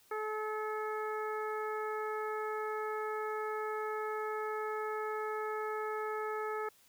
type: harmonic tone with a mistuned harmonic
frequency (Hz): 430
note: A4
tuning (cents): -40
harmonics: 1 / 2 / 3 / 4 / 5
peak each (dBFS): -37 / -42 / -40 / -46 / -50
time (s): 0.11-6.69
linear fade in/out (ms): 5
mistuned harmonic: 5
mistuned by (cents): +21
effects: white hiss -65 dBFS RMS until 6.88 s